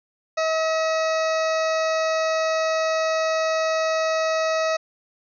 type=harmonic tone; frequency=640 Hz; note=D#5; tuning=49 cents sharp; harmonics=1 / 2 / 3 / 4 / 6 / 7 / 8 / 9 / 10; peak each=-21 / -27 / -31 / -33 / -37 / -38 / -39 / -40 / -41 dBFS; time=0.37-4.77 s; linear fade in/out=10 ms; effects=none